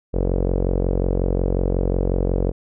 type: tone with low-pass filter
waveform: sawtooth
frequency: 45.52 Hz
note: F#1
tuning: 28 cents flat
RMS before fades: -20 dBFS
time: 0.13-2.52 s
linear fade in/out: 20 ms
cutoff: 490 Hz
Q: 3.2
effects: none